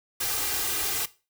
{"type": "noise with comb filter", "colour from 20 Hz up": "white", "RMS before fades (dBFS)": -28, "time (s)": [0.2, 1.06], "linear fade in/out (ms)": 10, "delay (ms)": 2.5, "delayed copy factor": 0.7, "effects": ["noise-tail reverb RT60 0.3 s tail -17 dB re dry"]}